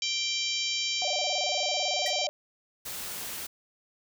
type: harmonic tone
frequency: 784 Hz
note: G5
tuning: in tune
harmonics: 3 / 4 / 5 / 6 / 7 / 8 / 9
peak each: -35 / -32 / -35 / -36 / -35 / -40 / -40 dBFS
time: 0.02-2.27 s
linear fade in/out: 2 ms
type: tone with vibrato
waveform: sine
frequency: 660 Hz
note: E5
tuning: 2 cents sharp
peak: -31 dBFS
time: 1.02-2.29 s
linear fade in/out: 0 ms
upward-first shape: square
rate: 18 Hz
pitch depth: 180 cents each way
type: tone with exponential decay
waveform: sawtooth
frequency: 1932 Hz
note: B6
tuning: 39 cents flat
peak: -27 dBFS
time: 2.06-2.16 s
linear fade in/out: 2 ms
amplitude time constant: 20 ms
type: noise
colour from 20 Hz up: white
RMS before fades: -37 dBFS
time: 2.85-3.47 s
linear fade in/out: 10 ms
effects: none